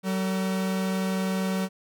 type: tone pair together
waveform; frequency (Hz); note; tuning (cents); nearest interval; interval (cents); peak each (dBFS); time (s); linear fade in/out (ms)
45% pulse; 189.52 / 451.6; F#3 / A4; +42 / +45; octave + minor third; 1503; -25 / -35; 0.03-1.69; 50
effects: none